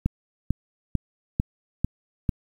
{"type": "click train", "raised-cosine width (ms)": 5, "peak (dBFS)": -9, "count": 6, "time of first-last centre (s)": [0.06, 2.292], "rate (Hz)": 2.24, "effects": ["8-bit"]}